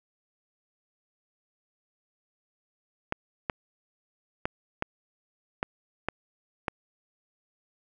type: clicks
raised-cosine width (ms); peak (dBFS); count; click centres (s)
0.5; -12; 7; 3.124 / 3.498 / 4.455 / 4.824 / 5.629 / 6.086 / 6.682
effects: none